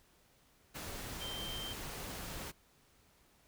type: tone in noise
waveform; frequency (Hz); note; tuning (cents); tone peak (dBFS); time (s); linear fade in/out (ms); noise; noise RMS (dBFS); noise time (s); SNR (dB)
sine; 3136; G7; 0; -42; 1.2-1.74; 20; pink; -44; 0.74-2.52; -1
effects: pink hiss -68 dBFS RMS until 3.47 s